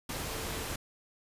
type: tone in noise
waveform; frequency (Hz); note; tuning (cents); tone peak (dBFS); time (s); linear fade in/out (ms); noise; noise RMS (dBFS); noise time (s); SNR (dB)
sine; 446; A4; +23; -46; 0.29-0.65; 5; pink; -37; 0.09-0.76; -12
effects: resampled to 32000 Hz